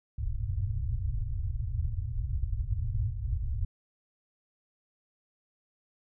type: low-pass noise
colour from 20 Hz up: white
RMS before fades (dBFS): -31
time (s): 0.18-3.65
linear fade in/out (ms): 5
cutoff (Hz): 120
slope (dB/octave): 96
effects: none